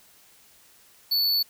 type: tone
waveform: square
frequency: 4456 Hz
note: C#8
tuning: 8 cents sharp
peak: -21 dBFS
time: 1.11-1.43 s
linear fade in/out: 10 ms
effects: white hiss -56 dBFS RMS until 1.49 s